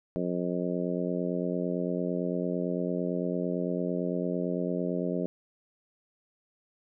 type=harmonic tone; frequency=88.9 Hz; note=F2; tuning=31 cents sharp; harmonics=2 / 3 / 4 / 5 / 6 / 7; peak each=-32 / -34 / -35 / -36 / -37 / -37 dBFS; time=0.16-5.26 s; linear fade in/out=0 ms; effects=none